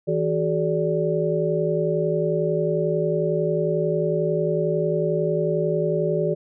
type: tone cluster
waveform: sine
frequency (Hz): 163 / 373.4 / 424.5 / 582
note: E3 / F#4 / G#4 / D5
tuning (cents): -19 / +16 / +38 / -16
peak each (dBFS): -25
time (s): 0.07-6.35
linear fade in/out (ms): 20
effects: none